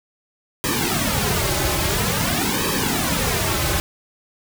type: noise with flanger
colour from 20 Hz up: pink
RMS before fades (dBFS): -21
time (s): 0.64-3.8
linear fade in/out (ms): 0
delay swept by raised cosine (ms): 1.4 to 4.3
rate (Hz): 0.49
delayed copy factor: -1
effects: none